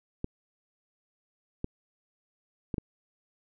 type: clicks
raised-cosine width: 3 ms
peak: -18 dBFS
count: 4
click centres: 0.244 / 1.644 / 2.742 / 2.782 s
effects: none